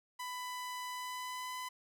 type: tone with pitch glide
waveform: sawtooth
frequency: 997 to 1007.4 Hz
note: B5 to B5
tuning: +16 to +34 cents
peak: -36 dBFS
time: 0.19-1.69 s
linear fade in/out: 10 ms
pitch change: +18 cents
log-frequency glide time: 0.89-1.57 s
effects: none